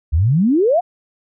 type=exponential sweep; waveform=sine; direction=up; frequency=69.3 to 753 Hz; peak=-11 dBFS; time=0.12-0.81 s; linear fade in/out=20 ms; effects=none